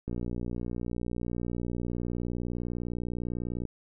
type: click train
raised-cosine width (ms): 3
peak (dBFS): -21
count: 215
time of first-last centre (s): 0.08-3.653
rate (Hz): 59.9
effects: none